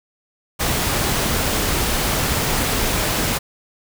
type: noise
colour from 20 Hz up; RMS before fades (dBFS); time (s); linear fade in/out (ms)
pink; -20; 0.59-3.39; 20
effects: none